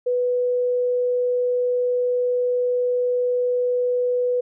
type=tone; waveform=sine; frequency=493.9 Hz; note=B4; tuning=in tune; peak=-18 dBFS; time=0.06-4.41 s; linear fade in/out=10 ms; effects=none